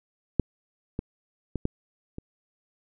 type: clicks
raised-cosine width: 3 ms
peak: -7 / -16 / -16 / -12 / -23 dBFS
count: 5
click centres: 0.397 / 0.991 / 1.557 / 1.654 / 2.184 s
effects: none

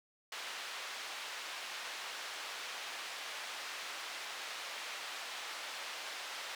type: band-pass noise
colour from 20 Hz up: white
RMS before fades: -44 dBFS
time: 0.32-6.55 s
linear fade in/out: 2 ms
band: 660 to 3700 Hz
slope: 12 dB/octave
effects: none

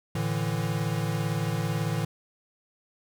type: chord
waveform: square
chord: A suspended fourth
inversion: none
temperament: equal with one note detuned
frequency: 111.92 / 146.83 / 164.81 Hz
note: A2 / D3 / E3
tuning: +30 / 0 / 0 cents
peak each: -31 / -32 / -31 dBFS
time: 0.15-2.05 s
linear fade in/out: 5 ms
effects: none

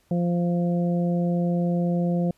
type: harmonic tone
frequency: 174 Hz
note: F3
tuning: 6 cents flat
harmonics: 1 / 2 / 3 / 4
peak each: -21 / -32 / -30 / -36 dBFS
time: 0.11-2.31 s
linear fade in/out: 2 ms
effects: pink hiss -64 dBFS RMS until 2.37 s + resampled to 32000 Hz

